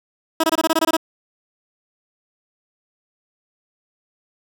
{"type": "tone bursts", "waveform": "15% pulse", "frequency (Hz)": 322.6, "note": "E4", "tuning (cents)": -37, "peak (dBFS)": -8, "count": 10, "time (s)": [0.4, 0.968], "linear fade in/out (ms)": 5, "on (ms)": 37, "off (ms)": 22, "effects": []}